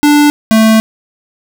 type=tone pair in turn; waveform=square; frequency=293.7 / 220.8 Hz; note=D4 / A3; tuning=0 / +6 cents; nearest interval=perfect fourth; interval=494 cents; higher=first; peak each=-5 dBFS; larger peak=neither; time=0.03-0.3 / 0.51-0.8 s; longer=second; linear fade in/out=0 ms; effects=none